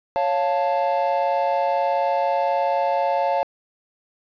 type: chord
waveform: triangle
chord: Db augmented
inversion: none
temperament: equal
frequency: 554.4 / 698.5 / 880 Hz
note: Db5 / F5 / A5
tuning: 0 / 0 / 0 cents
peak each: -21 dBFS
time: 0.16-3.43 s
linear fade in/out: 0 ms
effects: resampled to 11025 Hz + 8-bit